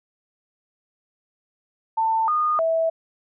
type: tone with pitch steps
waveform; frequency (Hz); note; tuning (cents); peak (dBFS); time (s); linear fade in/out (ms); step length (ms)
sine; 893 / 1226 / 653; A5 / D#6 / E5; +25 / -26 / -17; -18; 1.97-2.9; 10; 310
effects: none